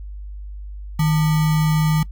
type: tone with sample-and-hold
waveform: sine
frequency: 155.56 Hz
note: D#3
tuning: in tune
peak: -14 dBFS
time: 0.99-2.03 s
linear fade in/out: 5 ms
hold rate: 1050 Hz
effects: noise-tail reverb RT60 0.1 s tail -21 dB re dry + added 50 Hz sine -30 dBFS peak until 2.11 s